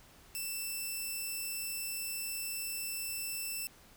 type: tone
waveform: 5% pulse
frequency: 2663 Hz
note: E7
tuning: 17 cents sharp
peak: -27 dBFS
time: 0.35-3.67 s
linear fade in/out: 0 ms
effects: pink hiss -59 dBFS RMS until 3.96 s